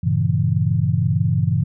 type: chord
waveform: sine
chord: G diminished seventh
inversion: none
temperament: equal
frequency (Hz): 98 / 116.54 / 138.59 / 164.81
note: G2 / Bb2 / Db3 / Fb3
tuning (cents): 0 / 0 / 0 / 0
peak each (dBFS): -21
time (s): 0.03-1.64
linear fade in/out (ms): 10
effects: none